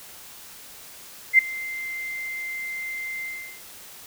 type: tone with ADSR envelope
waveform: sine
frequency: 2085 Hz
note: C7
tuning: 7 cents flat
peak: -8 dBFS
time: 1.33-3.62 s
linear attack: 57 ms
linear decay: 5 ms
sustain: -21 dB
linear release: 390 ms
effects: white hiss -44 dBFS RMS until 4.06 s